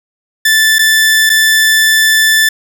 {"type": "tone with dropouts", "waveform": "sawtooth", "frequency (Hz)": 1758, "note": "A6", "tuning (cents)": -2, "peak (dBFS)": -3, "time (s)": [0.45, 2.49], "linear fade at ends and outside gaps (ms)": 5, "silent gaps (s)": [[0.785, 0.791], [1.295, 1.299]], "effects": []}